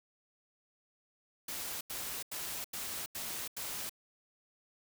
white noise bursts, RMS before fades -40 dBFS, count 6, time 1.48-3.895 s, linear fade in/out 5 ms, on 330 ms, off 87 ms, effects none

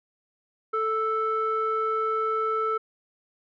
square tone with low-pass filter, 440 Hz, A4, in tune, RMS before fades -26 dBFS, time 0.73-2.78 s, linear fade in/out 10 ms, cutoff 1400 Hz, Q 4.8, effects none

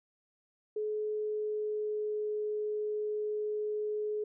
sine tone with pitch glide, 426 to 423.1 Hz, G#4 to G#4, +44 to +32 cents, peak -31 dBFS, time 0.76-4.24 s, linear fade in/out 5 ms, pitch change -12 cents, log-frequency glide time 1.09-2.33 s, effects none

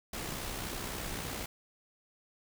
pink noise with amplitude modulation, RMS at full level -37 dBFS, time 0.13-1.46 s, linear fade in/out 5 ms, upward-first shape sine, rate 63.5 Hz, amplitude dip 40%, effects none

